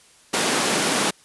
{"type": "high-pass noise", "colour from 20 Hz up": "pink", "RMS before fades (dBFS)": -21, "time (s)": [0.33, 1.11], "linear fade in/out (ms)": 10, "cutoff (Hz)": 190, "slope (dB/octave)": 24, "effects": ["white hiss -53 dBFS RMS until 1.24 s", "resampled to 24000 Hz"]}